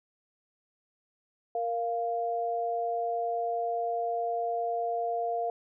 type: tone pair together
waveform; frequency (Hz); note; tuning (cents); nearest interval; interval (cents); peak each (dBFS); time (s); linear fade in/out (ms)
sine; 466.2 / 695.9; A#4 / F5; 0 / -6; perfect fifth; 694; -33 / -29; 1.55-5.5; 2
effects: none